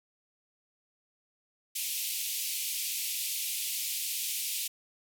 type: band-pass noise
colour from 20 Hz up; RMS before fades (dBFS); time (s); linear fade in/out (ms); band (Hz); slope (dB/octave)
white; -34; 1.75-4.68; 10; 2300 to 16000; 48
effects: none